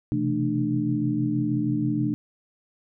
sine tone cluster, 127.7 / 134 / 166.3 / 220.7 / 298.7 Hz, C3 / C3 / E3 / A3 / D4, -42 / +42 / +16 / +5 / +29 cents, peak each -28 / -34 / -32 / -28 / -25 dBFS, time 0.12-2.14 s, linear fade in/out 0 ms, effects none

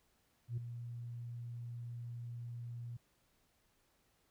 sine tone with ADSR envelope, 119.1 Hz, A#2, 38 cents sharp, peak -32 dBFS, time 0.48-2.97 s, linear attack 95 ms, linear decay 6 ms, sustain -10 dB, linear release 7 ms, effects tanh soft clip ceiling -33 dBFS + pink hiss -75 dBFS RMS until 4.3 s

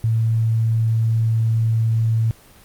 sine tone, 112.8 Hz, A2, 44 cents sharp, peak -15 dBFS, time 0.04-2.31 s, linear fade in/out 0 ms, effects pink hiss -48 dBFS RMS until 2.64 s + Opus 24 kbps

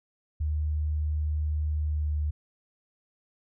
sine tone with pitch glide, 76 to 75.17 Hz, D#2 to D2, -40 to +41 cents, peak -25 dBFS, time 0.4-2.31 s, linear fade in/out 10 ms, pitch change -19 cents, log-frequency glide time 1.8-2.12 s, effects none

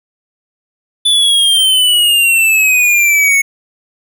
square exponential sweep, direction down, 3496 to 2195 Hz, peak -8 dBFS, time 1.05-3.42 s, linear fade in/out 10 ms, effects none

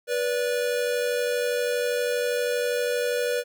square tone pair together, 488.7 / 581.2 Hz, B4 / D5, -18 / -18 cents, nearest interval minor third, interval 300 cents, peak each -25 / -30 dBFS, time 0.07-3.44 s, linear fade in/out 50 ms, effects none

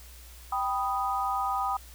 sine chord, G augmented, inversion none, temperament equal, 784 / 987.8 / 1244.5 Hz, G5 / B5 / D#6, 0 / 0 / 0 cents, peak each -30 / -32 / -30 dBFS, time 0.52-1.77 s, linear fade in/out 5 ms, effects added 60 Hz sine -47 dBFS peak until 1.94 s + white hiss -52 dBFS RMS until 1.94 s

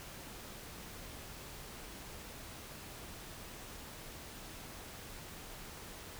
silence, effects pink hiss -49 dBFS RMS until 6.19 s

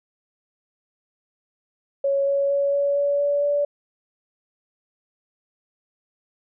sine tone with pitch steps, 554.4 / 558.3 / 562.1 / 566 / 570 / 574 / 577.9 Hz, C#5 / C#5 / C#5 / C#5 / C#5 / D5 / D5, 0 / +12 / +24 / +36 / +48 / -40 / -28 cents, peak -18 dBFS, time 2.04-3.65 s, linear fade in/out 5 ms, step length 230 ms, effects none

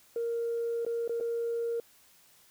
sine tone with dropouts, 466.2 Hz, A#4, in tune, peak -28 dBFS, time 0.16-1.8 s, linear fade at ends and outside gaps 2 ms, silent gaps 0.85-0.864 / 1.078-1.094 / 1.201-1.208 s, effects tanh soft clip ceiling -25 dBFS + white hiss -61 dBFS RMS until 2.5 s

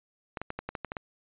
clicks, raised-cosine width 0.5 ms, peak -19 dBFS, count 9, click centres 0.372 / 0.416 / 0.504 / 0.59 / 0.69 / 0.752 / 0.847 / 0.919 / 0.968 s, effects resampled to 8000 Hz

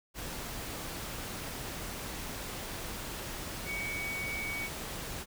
sine tone in noise, 2249 Hz, C#7, 24 cents sharp, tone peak -35 dBFS, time 3.65-4.7 s, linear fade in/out 50 ms, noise pink, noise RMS -40 dBFS, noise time 0.14-5.26 s, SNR +2 dB, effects none

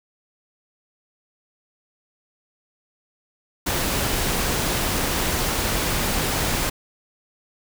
pink noise, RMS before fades -23 dBFS, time 3.66-6.7 s, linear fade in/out 10 ms, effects none

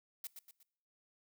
blue noise with echo, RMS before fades -43 dBFS, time 0.24-0.27 s, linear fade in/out 2 ms, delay 120 ms, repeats 3, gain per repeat -7 dB, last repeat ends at 0.63 s, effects noise-tail reverb RT60 0.7 s tail -22 dB re dry

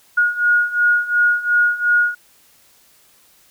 sine beating tone pair, 1439 / 1441.8 Hz, F#6 / F#6, -49 / -45 cents, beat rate 2.8 Hz, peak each -18 / -15 dBFS, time 0.17-2.15 s, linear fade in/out 10 ms, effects white hiss -53 dBFS RMS until 3.5 s

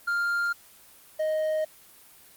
triangle tone pair in turn, 1399 / 623.2 Hz, F6 / D#5, +3 / +3 cents, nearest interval octave + major second, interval 1400 cents, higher first, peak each -22 dBFS, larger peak neither, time 0.07-0.53 / 1.19-1.65 s, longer neither, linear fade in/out 10 ms, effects white hiss -53 dBFS RMS until 2.36 s + Opus 24 kbps

